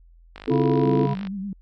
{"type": "click train", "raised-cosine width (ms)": 0.3, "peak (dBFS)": -21, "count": 47, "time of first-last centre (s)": [0.36, 1.271], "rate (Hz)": 50.5}
{"type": "chord", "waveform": "sine", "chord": "F major seventh", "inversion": "second", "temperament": "just", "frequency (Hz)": [261.9, 327.4, 349.2, 436.5], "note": ["C4", "E4", "F4", "A4"], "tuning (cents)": [2, -12, 0, -14], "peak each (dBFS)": [-22, -25, -26, -22], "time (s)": [0.47, 1.07], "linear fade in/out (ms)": 20}
{"type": "harmonic tone", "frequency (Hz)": 139.6, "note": "C#3", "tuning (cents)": 13, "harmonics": [1, 3, 5, 7], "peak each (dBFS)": [-22, -31, -33, -30], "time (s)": [0.5, 1.15], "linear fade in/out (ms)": 20}
{"type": "tone with vibrato", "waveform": "sine", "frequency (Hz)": 196, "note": "G3", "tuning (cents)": 0, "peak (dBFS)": -27, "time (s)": [0.85, 1.53], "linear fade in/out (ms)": 2, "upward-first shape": "sine", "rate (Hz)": 8.6, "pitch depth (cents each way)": 71}
{"effects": ["added 42 Hz sine -48 dBFS peak until 1.61 s", "MP3 48 kbps"]}